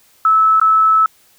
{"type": "tone with dropouts", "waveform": "sine", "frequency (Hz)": 1304, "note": "E6", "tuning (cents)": -19, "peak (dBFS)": -8, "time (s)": [0.25, 1.06], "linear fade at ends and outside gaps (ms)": 2, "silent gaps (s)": [0.599, 0.614], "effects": ["white hiss -52 dBFS RMS until 1.38 s"]}